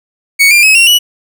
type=tone with pitch steps; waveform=40% pulse; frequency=2229 / 2389 / 2560 / 2744 / 2941 Hz; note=C#7 / D7 / D#7 / F7 / F#7; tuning=+9 / +29 / +49 / -31 / -11 cents; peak=-3 dBFS; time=0.39-0.99 s; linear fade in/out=20 ms; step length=120 ms; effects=none